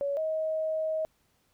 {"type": "tone pair in turn", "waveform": "sine", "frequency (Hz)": [563, 631.9], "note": ["C#5", "D#5"], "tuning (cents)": [27, 27], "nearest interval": "major second", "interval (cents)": 200, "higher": "second", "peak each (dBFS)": [-27, -27], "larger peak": "neither", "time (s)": [[0.01, 0.17], [0.17, 1.05]], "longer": "second", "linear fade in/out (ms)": 0, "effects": ["pink hiss -70 dBFS RMS until 1.53 s"]}